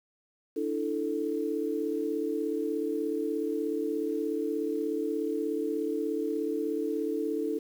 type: chord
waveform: sine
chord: D suspended second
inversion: none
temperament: just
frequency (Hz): 293.7 / 330.4 / 440.5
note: D4 / E4 / A4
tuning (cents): 0 / +4 / +2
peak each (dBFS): -33 / -33 / -31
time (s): 0.56-7.59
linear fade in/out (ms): 10
effects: 9-bit